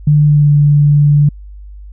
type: tone with pitch glide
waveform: sine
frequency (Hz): 148.6 to 146.05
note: D3 to D3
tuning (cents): +21 to -9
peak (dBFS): -5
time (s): 0.07-1.29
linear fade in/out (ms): 5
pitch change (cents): -30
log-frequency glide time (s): 0.25-0.5
effects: added 50 Hz sine -29 dBFS peak until 1.92 s